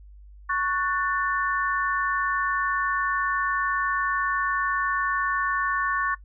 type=chord; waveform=sine; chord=F# minor; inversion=second; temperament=just; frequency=1110 / 1480 / 1776 Hz; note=C#6 / F#6 / A6; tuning=+2 / 0 / +16 cents; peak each=-25 / -29 / -28 dBFS; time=0.49-6.15 s; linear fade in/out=10 ms; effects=noise-tail reverb RT60 0.1 s tail -19 dB re dry + added 50 Hz sine -44 dBFS peak until 6.24 s